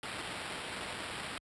blue noise with sample-and-hold, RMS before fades -41 dBFS, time 0.03-1.38 s, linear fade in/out 2 ms, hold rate 6300 Hz, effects high-pass 60 Hz 12 dB/octave + resampled to 24000 Hz

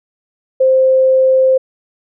sine tone, 523.3 Hz, C5, in tune, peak -7 dBFS, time 0.6-1.58 s, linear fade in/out 10 ms, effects none

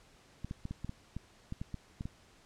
clicks, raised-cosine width 5 ms, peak -26 dBFS, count 12, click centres 0.446 / 0.511 / 0.654 / 0.71 / 0.846 / 0.894 / 1.166 / 1.524 / 1.615 / 1.743 / 2.009 / 2.055 s, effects pink hiss -62 dBFS RMS until 2.45 s + low-pass 8000 Hz 12 dB/octave

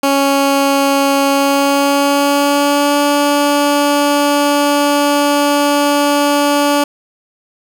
15% pulse tone with pitch glide, 277.2 to 288.6 Hz, C#4 to D4, 0 to -30 cents, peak -4 dBFS, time 0.03-6.84 s, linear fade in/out 5 ms, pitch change +70 cents, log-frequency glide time 1.3-2.98 s, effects none

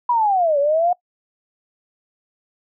sine linear two-way sweep, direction down then up, 987.8 to 554.4 to 724 Hz, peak -14 dBFS, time 0.09-0.93 s, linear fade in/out 5 ms, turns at 0.59 s, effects noise-tail reverb RT60 0.1 s tail -22 dB re dry

